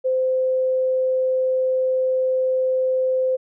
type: tone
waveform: sine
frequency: 517 Hz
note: C5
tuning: 21 cents flat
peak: -17 dBFS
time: 0.04-3.37 s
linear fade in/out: 20 ms
effects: none